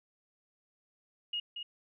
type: tone with echo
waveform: sine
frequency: 2869 Hz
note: F7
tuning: 46 cents sharp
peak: -32 dBFS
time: 1.33-1.4 s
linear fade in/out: 5 ms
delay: 230 ms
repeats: 1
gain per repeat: -6 dB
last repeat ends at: 1.63 s
effects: none